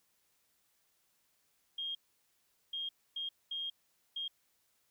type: tone bursts at uneven times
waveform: sine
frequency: 3233 Hz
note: G#7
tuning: 47 cents flat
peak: -36 dBFS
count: 5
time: 1.78-1.95 / 2.73-2.89 / 3.16-3.29 / 3.51-3.7 / 4.16-4.28 s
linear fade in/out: 5 ms
effects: white hiss -75 dBFS RMS until 4.9 s